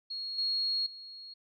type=tone with level steps; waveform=sine; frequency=4300 Hz; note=C8; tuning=47 cents sharp; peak=-35 / -28 / -44 dBFS; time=0.1-1.34 s; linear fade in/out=10 ms; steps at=0.38 / 0.86 s; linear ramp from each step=5 ms; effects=none